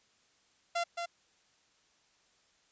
sawtooth tone with echo, 687 Hz, F5, 29 cents flat, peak -26 dBFS, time 0.75-0.84 s, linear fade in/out 10 ms, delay 220 ms, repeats 1, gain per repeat -5 dB, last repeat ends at 1.06 s, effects white hiss -69 dBFS RMS until 2.71 s + resampled to 16000 Hz

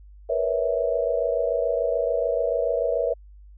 sine tone cluster, 470.1 / 497 / 557 / 653 Hz, A#4 / B4 / C#5 / E5, +15 / +11 / +8 / -17 cents, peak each -27 / -27 / -26 / -26 dBFS, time 0.29-3.14 s, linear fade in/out 10 ms, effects added 50 Hz sine -44 dBFS peak until 3.57 s

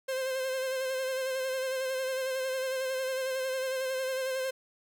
45% pulse tone with vibrato, 523.3 Hz, C5, in tune, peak -30 dBFS, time 0.08-4.51 s, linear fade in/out 10 ms, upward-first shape sine, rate 11 Hz, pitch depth 31 cents each way, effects none

